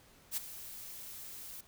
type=noise with ADSR envelope; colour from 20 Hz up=blue; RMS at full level=-33 dBFS; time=0.31-1.61 s; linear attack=59 ms; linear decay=16 ms; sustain=-14 dB; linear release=6 ms; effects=pink hiss -62 dBFS RMS until 1.67 s